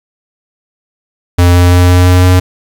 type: tone with pitch steps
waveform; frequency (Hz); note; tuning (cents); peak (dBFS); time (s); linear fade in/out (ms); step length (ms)
square; 88 / 88.61 / 89.23 / 89.85 / 90.47 / 91.1; F2 / F2 / F2 / F2 / F#2 / F#2; +14 / +26 / +38 / +50 / -38 / -26; -4; 1.38-2.4; 10; 170
effects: 7-bit